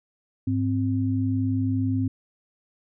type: tone pair together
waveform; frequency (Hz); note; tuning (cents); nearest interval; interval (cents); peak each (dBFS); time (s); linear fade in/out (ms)
sine; 103.52 / 261.6; G#2 / C4; -5 / 0; octave + major third; 1605; -24 / -24; 0.47-2.08; 5
effects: none